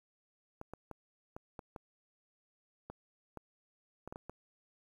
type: clicks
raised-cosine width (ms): 1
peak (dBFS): -30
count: 12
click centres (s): 0.614 / 0.736 / 0.913 / 1.365 / 1.592 / 1.762 / 2.9 / 3.373 / 4.076 / 4.125 / 4.159 / 4.296
effects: 10-bit